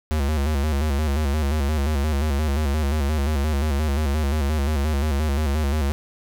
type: tone with vibrato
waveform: square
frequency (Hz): 73.42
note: D2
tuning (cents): 0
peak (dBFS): -20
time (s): 0.11-5.92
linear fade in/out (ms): 0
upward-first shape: square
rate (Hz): 5.7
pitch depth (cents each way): 91
effects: none